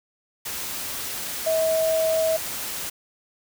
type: tone in noise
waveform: sine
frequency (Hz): 643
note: E5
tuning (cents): -43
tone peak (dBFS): -19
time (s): 1.46-2.37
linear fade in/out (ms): 10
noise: white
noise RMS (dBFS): -31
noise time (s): 0.45-2.9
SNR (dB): +9
effects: none